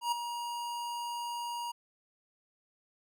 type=tone with ADSR envelope; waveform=square; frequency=950 Hz; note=A#5; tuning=33 cents sharp; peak=-27 dBFS; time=0.01-1.72 s; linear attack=110 ms; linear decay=8 ms; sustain=-9 dB; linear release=12 ms; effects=none

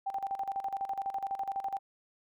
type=tone with tremolo; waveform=sine; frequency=784 Hz; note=G5; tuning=in tune; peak=-30 dBFS; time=0.06-1.79 s; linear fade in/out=10 ms; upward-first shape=square; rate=12 Hz; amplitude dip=75%; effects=none

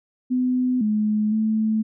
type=tone with pitch steps; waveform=sine; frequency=252.4 / 212.7 / 218.3 Hz; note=B3 / G#3 / A3; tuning=+38 / +42 / -13 cents; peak=-18 dBFS; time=0.3-1.83 s; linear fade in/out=20 ms; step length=510 ms; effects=none

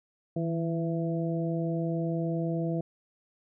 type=harmonic tone with a mistuned harmonic; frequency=166.5 Hz; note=E3; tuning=18 cents sharp; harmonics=1 / 2 / 3 / 4; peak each=-29 / -33 / -37 / -37 dBFS; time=0.36-2.81 s; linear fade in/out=5 ms; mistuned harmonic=1; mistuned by=-35 cents; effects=none

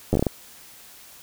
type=slowing click train; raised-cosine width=2 ms; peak=-7 dBFS; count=7; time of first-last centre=0.13-0.267 s; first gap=10 ms; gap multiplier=1.33; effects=white hiss -47 dBFS RMS until 1.22 s

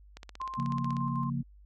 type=click train; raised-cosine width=0.2 ms; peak=-27 dBFS; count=14; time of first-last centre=0.17-0.968 s; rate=16.3 Hz
type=tone with tremolo; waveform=sine; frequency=1051 Hz; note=C6; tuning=7 cents sharp; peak=-33 dBFS; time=0.4-1.3 s; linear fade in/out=5 ms; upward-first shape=square; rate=6.6 Hz; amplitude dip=35%
type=chord; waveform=sine; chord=Bb minor; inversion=first; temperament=equal; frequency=138.59 / 174.61 / 233.1 Hz; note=Db3 / F3 / Bb3; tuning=0 / 0 / 0 cents; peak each=-32 / -37 / -34 dBFS; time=0.57-1.43 s; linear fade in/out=20 ms
effects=added 50 Hz sine -52 dBFS peak until 1.65 s

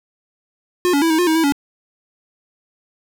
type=tone with pitch steps; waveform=square; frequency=358.3 / 284 / 329 / 317.3 / 355.7 / 318.1 / 325.7 / 283.1 Hz; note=F4 / C#4 / E4 / D#4 / F4 / D#4 / E4 / C#4; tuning=+44 / +42 / -3 / +34 / +32 / +38 / -21 / +37 cents; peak=-14 dBFS; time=0.85-1.522 s; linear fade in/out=0 ms; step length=84 ms; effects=none

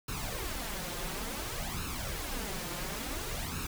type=noise with flanger; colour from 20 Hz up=pink; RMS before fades=-37 dBFS; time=0.08-3.67 s; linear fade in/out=5 ms; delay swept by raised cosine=0.74 to 5.74 ms; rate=0.57 Hz; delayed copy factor=+0.7; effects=none

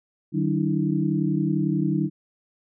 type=tone cluster; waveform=sine; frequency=152.4 / 190.2 / 293.8 / 325 Hz; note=D#3 / F#3 / D4 / E4; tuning=-36 / +48 / +1 / -24 cents; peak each=-25 / -25 / -27 / -27 dBFS; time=0.32-2.1 s; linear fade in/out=50 ms; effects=none

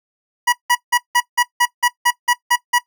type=tone bursts; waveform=25% pulse; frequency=969 Hz; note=B5; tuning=33 cents flat; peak=-8 dBFS; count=11; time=0.47-2.786 s; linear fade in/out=10 ms; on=56 ms; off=170 ms; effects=noise-tail reverb RT60 0.1 s tail -18 dB re dry

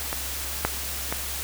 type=clicks; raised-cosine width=0.5 ms; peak=-13 / -6 / -11 dBFS; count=3; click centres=0.129 / 0.65 / 1.125 s; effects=added 68 Hz sine -37 dBFS peak until 1.43 s + white hiss -32 dBFS RMS until 1.43 s

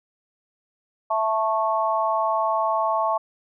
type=chord; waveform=sine; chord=A major; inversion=second; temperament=just; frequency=660 / 880 / 1100 Hz; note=E5 / A5 / C#6; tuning=+2 / 0 / -14 cents; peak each=-24 dBFS; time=1.1-3.18 s; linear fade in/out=10 ms; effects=none

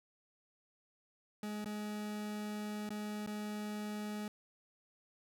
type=tone with dropouts; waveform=40% pulse; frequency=210 Hz; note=G#3; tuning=19 cents sharp; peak=-38 dBFS; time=1.43-4.28 s; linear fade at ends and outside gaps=2 ms; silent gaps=1.645-1.658 / 2.892-2.904 / 3.264-3.273 s; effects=none

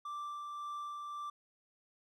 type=tone with tremolo; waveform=triangle; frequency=1174.7 Hz; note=D6; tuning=in tune; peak=-37 dBFS; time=0.05-1.3 s; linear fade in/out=5 ms; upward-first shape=sine; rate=1.8 Hz; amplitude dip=25%; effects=none

